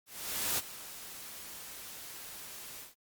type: noise with ADSR envelope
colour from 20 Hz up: white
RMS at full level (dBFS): -31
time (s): 0.06-2.95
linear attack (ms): 520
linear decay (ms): 28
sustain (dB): -15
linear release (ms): 160
effects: Opus 48 kbps